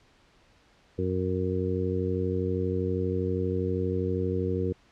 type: harmonic tone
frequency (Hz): 92.5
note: F#2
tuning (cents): 0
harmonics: 1 / 2 / 3 / 4 / 5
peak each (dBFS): -30 / -33 / -34 / -32 / -31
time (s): 0.98-4.73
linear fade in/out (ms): 10
effects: pink hiss -61 dBFS RMS until 4.91 s + low-pass 5000 Hz 12 dB/octave